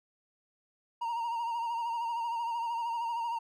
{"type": "tone with vibrato", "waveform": "triangle", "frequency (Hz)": 932.3, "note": "A#5", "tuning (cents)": 0, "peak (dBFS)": -29, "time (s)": [1.01, 3.39], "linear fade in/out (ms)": 10, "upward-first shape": "sine", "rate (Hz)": 13, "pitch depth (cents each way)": 43, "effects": []}